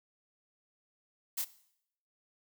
blue noise with echo, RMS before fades -34 dBFS, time 1.37-1.42 s, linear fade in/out 10 ms, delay 28 ms, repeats 1, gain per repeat -3 dB, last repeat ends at 1.448 s, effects noise-tail reverb RT60 0.7 s tail -17 dB re dry

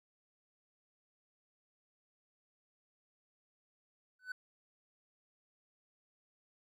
triangle tone with exponential growth, 1500 Hz, F#6, 23 cents sharp, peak -33 dBFS, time 4.19-4.32 s, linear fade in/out 5 ms, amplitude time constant 27 ms, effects none

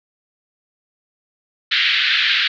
white band-pass noise, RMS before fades -17 dBFS, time 1.71-2.48 s, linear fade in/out 10 ms, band 1500 to 4000 Hz, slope 48 dB/octave, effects none

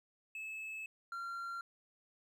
triangle tone pair in turn, 2600 / 1377.3 Hz, E7 / F6, -24 / -24 cents, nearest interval major seventh, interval 1100 cents, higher first, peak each -40 / -38 dBFS, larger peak second, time 0.35-0.86 / 1.12-1.61 s, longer first, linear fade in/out 2 ms, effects none

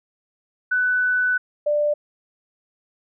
sine tone pair in turn, 1495 / 591.7 Hz, F#6 / D5, +17 / +13 cents, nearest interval octave + major third, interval 1604 cents, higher first, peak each -17 dBFS, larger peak neither, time 0.71-1.38 / 1.66-1.94 s, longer first, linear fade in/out 10 ms, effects none

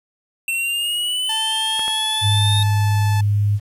square exponential sweep, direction up, 2693 to 3696 Hz, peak -20 dBFS, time 0.48-2.63 s, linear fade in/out 2 ms
sawtooth tone with pitch glide, 880 to 871.9 Hz, A5 to A5, 0 to -16 cents, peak -21 dBFS, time 1.29-3.21 s, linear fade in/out 5 ms, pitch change -16 cents, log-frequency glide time 1.76-2.1 s
clicks, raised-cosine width 0.5 ms, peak -16 dBFS, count 2, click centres 1.794 / 1.88 s
sine tone, 102.9 Hz, G#2, 16 cents flat, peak -14 dBFS, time 2.21-3.6 s, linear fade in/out 50 ms
effects resampled to 32000 Hz + 8-bit

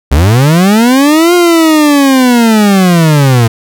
40% pulse linear two-way sweep, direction up then down, 61.74 to 356.1 to 110.9 Hz, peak -3 dBFS, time 0.11-3.48 s, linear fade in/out 10 ms, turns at 1.34 s, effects none

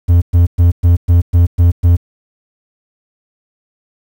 triangle tone bursts, 86.5 Hz, F2, 16 cents flat, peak -3 dBFS, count 8, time 0.08-1.97 s, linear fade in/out 20 ms, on 140 ms, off 110 ms, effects 7-bit

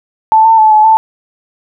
sine tone with pitch steps, 879 / 898 / 869 / 857 / 883 Hz, A5 / A5 / A5 / A5 / A5, -2 / +35 / -22 / -46 / +6 cents, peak -3 dBFS, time 0.32-0.97 s, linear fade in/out 0 ms, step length 130 ms, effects none

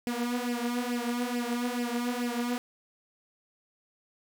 sawtooth tone with flanger, 241.9 Hz, B3, 36 cents flat, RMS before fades -31 dBFS, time 0.07-2.58 s, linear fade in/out 0 ms, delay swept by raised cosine 0.38 to 5.08 ms, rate 2.3 Hz, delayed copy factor +0.75, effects none

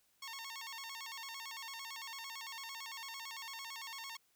10% pulse tone with vibrato, 1000 Hz, B5, 21 cents sharp, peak -36 dBFS, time 0.22-4.17 s, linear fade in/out 5 ms, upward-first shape square, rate 8.9 Hz, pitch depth 160 cents each way, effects white hiss -74 dBFS RMS until 4.35 s

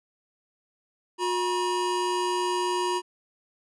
square tone pair together, 360 / 961.1 Hz, F#4 / B5, -47 / -47 cents, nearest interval octave + perfect fourth, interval 1700 cents, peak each -28 dBFS, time 1.18-3.02 s, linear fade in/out 50 ms, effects resampled to 24000 Hz

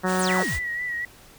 harmonic tone, 185 Hz, F#3, in tune, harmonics 1 / 2 / 3 / 4 / 5 / 6 / 7 / 8 / 9 / 10, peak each -25 / -28 / -30 / -31 / -32 / -33 / -33 / -34 / -35 / -35 dBFS, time 0.03-0.44 s, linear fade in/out 20 ms
white band-stop noise, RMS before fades -34 dBFS, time 0.05-0.6 s, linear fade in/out 50 ms, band 10000 to 16000 Hz, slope 96 dB/octave
sine exponential sweep, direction down, 11840 to 51.91 Hz, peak -28 dBFS, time 0.19-0.59 s, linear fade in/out 5 ms
sine tone with vibrato, 1935 Hz, B6, 36 cents flat, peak -26 dBFS, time 0.29-1.05 s, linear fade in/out 2 ms, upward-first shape sine, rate 4.1 Hz, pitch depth 47 cents each way
effects pink hiss -50 dBFS RMS until 1.38 s

